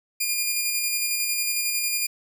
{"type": "tone with tremolo", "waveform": "10% pulse", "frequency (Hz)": 2416, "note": "D7", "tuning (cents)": 48, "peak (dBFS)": -13, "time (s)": [0.2, 2.07], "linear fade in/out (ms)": 10, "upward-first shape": "square", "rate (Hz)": 11, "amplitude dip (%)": 25, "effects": []}